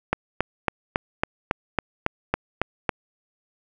click train, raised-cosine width 0.5 ms, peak -5 dBFS, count 11, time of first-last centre 0.13-2.892 s, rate 3.62 Hz, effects none

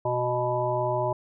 harmonic tone, 123.47 Hz, B2, in tune, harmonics 1 / 3 / 5 / 7 / 8, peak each -31 / -31 / -27 / -31 / -31 dBFS, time 0.05-1.13 s, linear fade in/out 5 ms, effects none

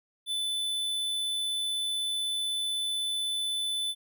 square tone, 3504 Hz, A7, 8 cents flat, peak -29 dBFS, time 0.26-3.95 s, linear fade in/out 50 ms, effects none

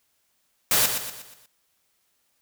white noise with echo, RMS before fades -20 dBFS, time 0.71-0.86 s, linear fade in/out 2 ms, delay 120 ms, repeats 5, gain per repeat -7 dB, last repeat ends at 1.46 s, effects white hiss -70 dBFS RMS until 2.41 s

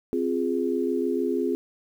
sine chord, F minor, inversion second, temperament equal, 261.6 / 349.2 / 415.3 Hz, C4 / F4 / Ab4, 0 / 0 / 0 cents, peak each -27 dBFS, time 0.13-1.55 s, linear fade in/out 0 ms, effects 9-bit

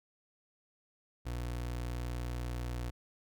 30% pulse tone, 60.2 Hz, B1, 44 cents flat, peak -33 dBFS, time 1.25-2.91 s, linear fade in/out 20 ms, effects none

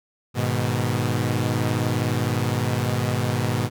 sawtooth chord, G# minor, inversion none, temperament equal, 103.83 / 123.47 / 155.56 Hz, G#2 / B2 / D#3, 0 / 0 / 0 cents, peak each -21 / -20 / -25 dBFS, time 0.34-3.7 s, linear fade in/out 50 ms, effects none

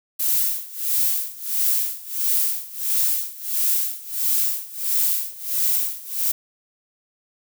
violet noise with tremolo, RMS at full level -19 dBFS, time 0.19-6.32 s, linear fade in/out 10 ms, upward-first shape sine, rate 1.5 Hz, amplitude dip 90%, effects none

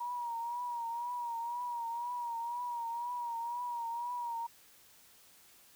sine tone with vibrato, 950 Hz, A#5, 33 cents sharp, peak -35 dBFS, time 0-4.47 s, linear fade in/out 10 ms, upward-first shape triangle, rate 2 Hz, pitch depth 62 cents each way, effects white hiss -61 dBFS RMS until 5.75 s

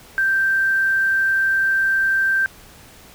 sine tone with quantisation, 1568 Hz, G6, in tune, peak -15 dBFS, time 0.18-2.46 s, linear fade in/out 0 ms, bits 7, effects pink hiss -45 dBFS RMS until 3.14 s

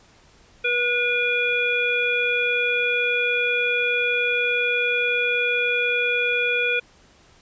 harmonic tone, 485.1 Hz, B4, 31 cents flat, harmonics 1 / 3 / 5 / 7, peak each -26 / -26 / -21 / -32 dBFS, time 0.64-6.8 s, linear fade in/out 10 ms, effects pink hiss -54 dBFS RMS until 7.41 s + resampled to 16000 Hz

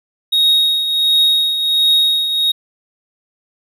triangle tone with tremolo, 3756 Hz, A#7, 12 cents sharp, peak -7 dBFS, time 0.32-2.52 s, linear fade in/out 10 ms, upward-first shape triangle, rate 1.4 Hz, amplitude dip 60%, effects none

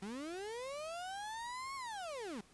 35% pulse linear two-way sweep, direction up then down, 185 to 1108.7 to 185 Hz, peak -40 dBFS, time 0.02-2.41 s, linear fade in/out 5 ms, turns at 1.75 s, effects pink hiss -65 dBFS RMS until 2.53 s + resampled to 24000 Hz

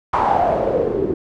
white noise with low-pass filter sweep, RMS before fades -18 dBFS, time 0.13-1.14 s, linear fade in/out 5 ms, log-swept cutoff 1000 to 340 Hz, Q 6.2, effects none

